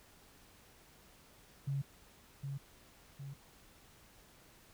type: tone with echo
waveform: sine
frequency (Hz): 138.59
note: C#3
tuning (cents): 0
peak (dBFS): -33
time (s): 1.67-1.82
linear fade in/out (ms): 10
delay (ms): 760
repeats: 2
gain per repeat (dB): -5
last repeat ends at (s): 3.34
effects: pink hiss -62 dBFS RMS until 4.73 s